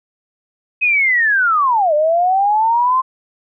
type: linear two-way sweep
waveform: sine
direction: down then up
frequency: 2546 to 587.3 to 1055 Hz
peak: -11 dBFS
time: 0.81-3.02 s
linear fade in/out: 20 ms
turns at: 1.94 s
effects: none